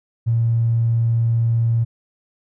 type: tone with tanh clipping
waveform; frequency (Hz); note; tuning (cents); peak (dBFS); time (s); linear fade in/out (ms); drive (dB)
triangle; 115.6; A#2; -14; -14; 0.26-1.85; 20; 2
effects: none